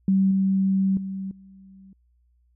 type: tone with level steps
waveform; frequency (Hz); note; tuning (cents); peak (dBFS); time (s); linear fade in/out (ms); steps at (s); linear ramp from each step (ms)
sine; 192.4; G3; -32; -16 / -18 / -28 / -45; 0.08-1.93; 2; 0.31 / 0.97 / 1.31; 2
effects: added 60 Hz sine -60 dBFS peak until 2.55 s